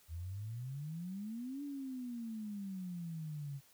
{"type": "exponential two-way sweep", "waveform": "sine", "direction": "up then down", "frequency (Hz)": [78.5, 289.7, 136.3], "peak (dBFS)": -40, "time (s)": [0.08, 3.61], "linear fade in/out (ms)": 50, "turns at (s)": 1.63, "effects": ["white hiss -66 dBFS RMS until 3.73 s"]}